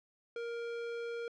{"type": "tone", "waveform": "square", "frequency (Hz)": 468.3, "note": "A#4", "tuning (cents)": 8, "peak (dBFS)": -38, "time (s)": [0.36, 1.28], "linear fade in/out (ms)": 2, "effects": ["low-pass 3000 Hz 12 dB/octave"]}